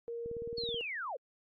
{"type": "tone", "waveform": "sine", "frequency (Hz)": 467.7, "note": "A#4", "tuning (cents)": 6, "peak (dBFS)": -37, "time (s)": [0.08, 0.81], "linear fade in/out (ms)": 0}
{"type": "click train", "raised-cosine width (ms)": 3, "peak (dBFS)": -35, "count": 10, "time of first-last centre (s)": [0.26, 0.744], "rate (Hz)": 18.6}
{"type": "linear sweep", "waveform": "sine", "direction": "down", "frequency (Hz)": [4430, 440], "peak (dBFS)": -36, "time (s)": [0.57, 1.17], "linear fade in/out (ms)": 10}
{"effects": ["AAC 64 kbps"]}